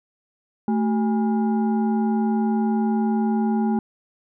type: tone with frequency modulation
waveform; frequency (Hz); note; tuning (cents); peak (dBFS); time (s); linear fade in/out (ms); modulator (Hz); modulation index
sine; 220; A3; 0; -18; 0.68-3.79; 2; 600; 0.62
effects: none